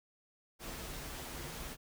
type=noise with comb filter; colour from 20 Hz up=pink; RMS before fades=-44 dBFS; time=0.59-1.77 s; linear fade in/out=50 ms; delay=10 ms; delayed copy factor=-0.5; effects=none